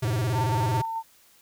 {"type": "tone with vibrato", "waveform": "square", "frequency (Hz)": 116.54, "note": "A#2", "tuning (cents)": 0, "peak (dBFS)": -24, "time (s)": [0.02, 0.82], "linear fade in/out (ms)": 10, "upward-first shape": "square", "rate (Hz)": 18, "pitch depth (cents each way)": 180}
{"type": "tone with tremolo", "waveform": "sine", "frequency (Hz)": 901, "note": "A5", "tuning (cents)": 41, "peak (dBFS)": -26, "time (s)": [0.32, 1.03], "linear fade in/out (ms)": 50, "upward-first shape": "square", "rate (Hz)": 4.7, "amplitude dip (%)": 25}
{"effects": ["white hiss -58 dBFS RMS until 1.41 s"]}